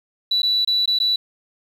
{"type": "tone with dropouts", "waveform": "sine", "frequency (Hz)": 3951, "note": "B7", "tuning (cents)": 0, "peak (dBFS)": -15, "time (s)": [0.31, 1.16], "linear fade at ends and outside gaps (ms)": 5, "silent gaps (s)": [[0.42, 0.43], [0.649, 0.674], [0.858, 0.876], [0.988, 1]], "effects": ["tanh soft clip ceiling -11 dBFS", "8-bit"]}